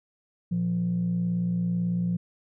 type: tone pair together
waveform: sine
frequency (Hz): 116.9 / 175.02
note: A#2 / F3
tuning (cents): +5 / +4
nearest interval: perfect fifth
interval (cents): 699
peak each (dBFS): -31 / -23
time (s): 0.51-2.17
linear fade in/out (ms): 10
effects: tanh soft clip ceiling -19 dBFS